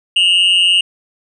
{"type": "tone with amplitude modulation", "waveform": "triangle", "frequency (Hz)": 2850, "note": "F7", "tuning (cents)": 34, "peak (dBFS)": -4, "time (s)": [0.16, 0.81], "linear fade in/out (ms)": 5, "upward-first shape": "sine", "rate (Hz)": 183, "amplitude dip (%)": 70, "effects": ["resampled to 24000 Hz"]}